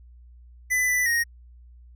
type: tone with pitch steps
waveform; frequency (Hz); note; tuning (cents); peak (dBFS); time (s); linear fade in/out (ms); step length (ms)
square; 2001 / 1986 / 1869; B6 / B6 / A#6; +22 / +9 / +4; -21; 0.7-1.24; 20; 180
effects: added 60 Hz sine -46 dBFS peak until 1.95 s